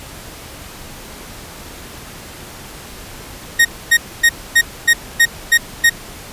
40% pulse tone bursts, 1864.7 Hz, A#6, in tune, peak -6 dBFS, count 8, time 3.59-5.898 s, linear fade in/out 10 ms, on 61 ms, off 260 ms, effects pink hiss -34 dBFS RMS until 6.32 s + resampled to 32000 Hz

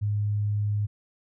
sine tone, 103.83 Hz, G#2, in tune, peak -23 dBFS, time 0.01-0.87 s, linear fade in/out 20 ms, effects none

